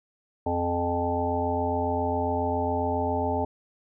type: harmonic tone with a mistuned harmonic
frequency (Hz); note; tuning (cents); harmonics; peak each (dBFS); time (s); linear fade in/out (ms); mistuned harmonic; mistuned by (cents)
87.31; F2; 0; 1 / 3 / 5 / 7 / 9 / 10; -31 / -31 / -31 / -31 / -31 / -31; 0.46-3.45; 5; 5; -27
effects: none

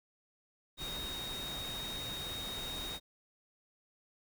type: tone in noise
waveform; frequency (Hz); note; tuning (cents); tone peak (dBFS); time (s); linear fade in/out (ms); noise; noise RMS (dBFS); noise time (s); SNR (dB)
sine; 3735; A#7; +3; -40; 0.77-3; 50; pink; -44; 0.77-3; +1
effects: none

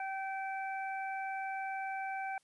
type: harmonic tone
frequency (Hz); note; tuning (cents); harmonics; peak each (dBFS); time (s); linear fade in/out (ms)
773; G5; -24; 1 / 2 / 3; -37 / -43 / -45; 0-2.38; 2
effects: white hiss -73 dBFS RMS until 2.43 s + resampled to 24000 Hz

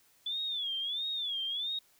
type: tone with vibrato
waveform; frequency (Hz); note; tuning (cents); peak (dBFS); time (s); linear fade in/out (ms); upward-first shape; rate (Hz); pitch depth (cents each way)
sine; 3444; A7; -38; -32; 0.26-1.79; 5; sine; 1.5; 150
effects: white hiss -66 dBFS RMS until 1.99 s

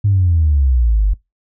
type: exponential sweep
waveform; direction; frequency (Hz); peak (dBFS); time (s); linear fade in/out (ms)
sine; down; 104.6 to 47; -9; 0.04-1.14; 10
effects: noise-tail reverb RT60 0.2 s tail -24 dB re dry + tanh soft clip ceiling -5 dBFS

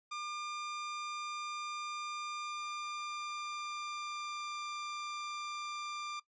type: tone with pitch glide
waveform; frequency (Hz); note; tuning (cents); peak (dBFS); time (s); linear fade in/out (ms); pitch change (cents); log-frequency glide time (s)
sawtooth; 1200 to 1190.3; D6 to D6; +37 to +23; -35; 0.11-6.2; 10; -14; 2.38-4.63
effects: noise-tail reverb RT60 0.1 s tail -20 dB re dry + resampled to 16000 Hz

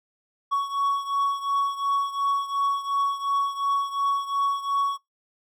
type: beating tone pair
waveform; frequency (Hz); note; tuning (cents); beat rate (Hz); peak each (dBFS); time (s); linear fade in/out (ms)
triangle; 1116 / 1118.8; C#6 / C#6; +11 / +16; 2.8; -22 / -26; 0.51-4.98; 20
effects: noise-tail reverb RT60 0.2 s tail -25 dB re dry

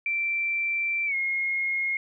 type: tone with pitch glide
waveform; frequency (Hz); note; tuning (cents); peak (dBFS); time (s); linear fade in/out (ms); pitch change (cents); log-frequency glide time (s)
sine; 2346 to 2151; D7 to C7; -2 to +47; -24; 0.06-1.97; 2; -151; 1.06-1.15
effects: none

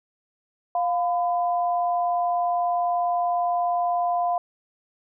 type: tone pair together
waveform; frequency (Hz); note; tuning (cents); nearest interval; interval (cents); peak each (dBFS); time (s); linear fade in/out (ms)
sine; 702.8 / 1007; F5 / B5; +11 / +33; tritone; 622; -21 / -29; 0.75-4.38; 2
effects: none

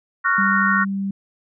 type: chord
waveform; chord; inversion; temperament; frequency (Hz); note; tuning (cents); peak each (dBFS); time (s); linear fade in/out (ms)
sine; Gb major seventh; second; just; 1110 / 1387.5 / 1480 / 1850; Db6 / F6 / Gb6 / Bb6; +2 / -12 / 0 / -14; -21; 0.24-0.85; 20
type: tone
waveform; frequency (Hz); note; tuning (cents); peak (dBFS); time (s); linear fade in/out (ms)
sine; 196.2; G3; +2; -21; 0.38-1.11; 5
effects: none

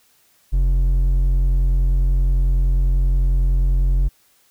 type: tone with hard clipping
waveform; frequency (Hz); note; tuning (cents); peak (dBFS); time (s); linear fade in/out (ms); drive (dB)
sine; 44.71; F1; +41; -15; 0.52-4.09; 20; 5
effects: white hiss -58 dBFS RMS until 4.5 s

